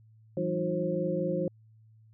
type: tone cluster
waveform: sine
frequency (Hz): 166.8 / 191.5 / 310 / 358.7 / 533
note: E3 / G3 / D#4 / F4 / C5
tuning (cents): +21 / -40 / -6 / +46 / +32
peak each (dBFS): -33 / -36 / -36 / -34 / -31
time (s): 0.37-1.48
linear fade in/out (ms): 2
effects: added 110 Hz sine -55 dBFS peak until 2.13 s